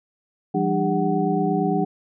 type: tone cluster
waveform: sine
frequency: 169.3 / 198 / 300.8 / 401.8 / 746 Hz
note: E3 / G3 / D4 / G4 / F#5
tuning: +46 / +18 / +42 / +43 / +14 cents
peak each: -25 dBFS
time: 0.54-1.85 s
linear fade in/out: 10 ms
effects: none